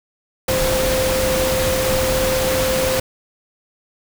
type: tone in noise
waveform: sine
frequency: 520 Hz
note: C5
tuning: 11 cents flat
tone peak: -18 dBFS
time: 0.48-3 s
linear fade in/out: 5 ms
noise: pink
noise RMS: -21 dBFS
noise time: 0.48-3 s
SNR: 0 dB
effects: none